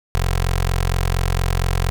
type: tone with notch filter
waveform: 15% pulse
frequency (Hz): 44.3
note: F1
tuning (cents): +25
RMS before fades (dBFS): -19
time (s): 0.15-1.9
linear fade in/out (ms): 0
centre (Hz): 250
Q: 0.56
effects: none